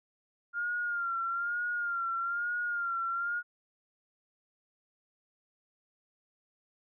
sine tone with vibrato, 1400 Hz, F6, 4 cents sharp, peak -30 dBFS, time 0.53-3.43 s, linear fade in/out 50 ms, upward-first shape sine, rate 1.1 Hz, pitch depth 53 cents each way, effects none

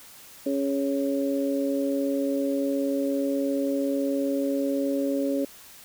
harmonic tone, 138.59 Hz, C#3, in tune, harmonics 2 / 3 / 4, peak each -25 / -32 / -28 dBFS, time 0.46-5.45 s, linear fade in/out 5 ms, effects white hiss -48 dBFS RMS until 5.84 s

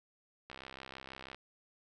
click train, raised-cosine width 0.3 ms, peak -30 dBFS, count 57, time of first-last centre 0.5-1.346 s, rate 66.2 Hz, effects none

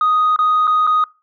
sine tone with dropouts, 1246 Hz, D#6, 2 cents sharp, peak -10 dBFS, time 0.01-1.04 s, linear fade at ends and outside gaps 2 ms, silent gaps 0.362-0.389 / 0.671-0.676 / 0.868-0.873 s, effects noise-tail reverb RT60 0.3 s tail -25 dB re dry + tanh soft clip ceiling -9 dBFS

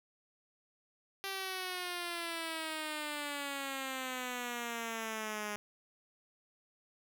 5% pulse exponential sweep, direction down, 392 to 206.7 Hz, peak -26 dBFS, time 1.24-5.56 s, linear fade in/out 0 ms, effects none

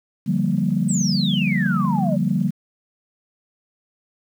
sine chord, G minor seventh, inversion second, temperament equal, 146.83 / 174.61 / 196 / 233.1 Hz, D3 / F3 / G3 / Bb3, 0 / 0 / 0 / 0 cents, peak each -24 / -22 / -21 / -24 dBFS, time 0.26-2.51 s, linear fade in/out 20 ms
sine exponential sweep, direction down, 8280 to 558 Hz, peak -23 dBFS, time 0.88-2.17 s, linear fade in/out 20 ms
effects tanh soft clip ceiling -7 dBFS + 8-bit

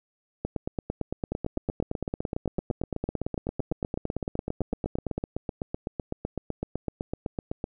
two click trains, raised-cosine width 2 ms, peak -15 / -16 dBFS, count 43 / 51, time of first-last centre 0.45-5.18 / 1.32-7.641 s, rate 8.88 / 7.91 Hz, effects none

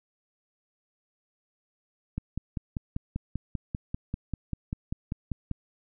click train, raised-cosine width 5 ms, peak -18 dBFS, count 18, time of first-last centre 2.18-5.513 s, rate 5.1 Hz, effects none

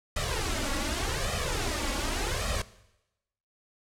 pink noise with flanger, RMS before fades -30 dBFS, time 0.16-2.62 s, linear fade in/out 5 ms, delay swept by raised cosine 1.6 to 3.6 ms, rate 0.86 Hz, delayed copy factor +0.8, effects noise-tail reverb RT60 0.9 s tail -18 dB re dry + low-pass 9000 Hz 12 dB/octave

